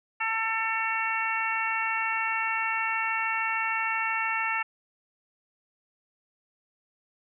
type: harmonic tone with a mistuned harmonic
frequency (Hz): 446.7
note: A4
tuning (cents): +26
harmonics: 2 / 3 / 4 / 5 / 6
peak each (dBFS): -32 / -32 / -32 / -32 / -32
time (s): 0.2-4.63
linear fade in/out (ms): 10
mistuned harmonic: 6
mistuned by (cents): +21
effects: none